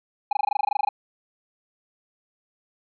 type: tone bursts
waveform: triangle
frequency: 823 Hz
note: G#5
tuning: 16 cents flat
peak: -16 dBFS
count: 15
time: 0.31-0.89 s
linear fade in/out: 5 ms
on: 20 ms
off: 20 ms
effects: resampled to 11025 Hz